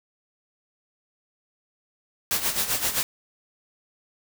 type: noise with tremolo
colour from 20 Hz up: white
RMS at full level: -23 dBFS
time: 2.31-3.03 s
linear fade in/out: 0 ms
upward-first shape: sine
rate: 7.7 Hz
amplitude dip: 70%
effects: none